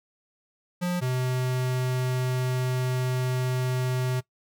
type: tone pair in turn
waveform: square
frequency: 177.8 / 127.48 Hz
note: F3 / C3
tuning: +31 / -45 cents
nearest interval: tritone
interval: 576 cents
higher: first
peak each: -25 dBFS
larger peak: neither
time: 0.81-1.01 / 1.01-4.21 s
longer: second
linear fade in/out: 20 ms
effects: noise-tail reverb RT60 0.1 s tail -19 dB re dry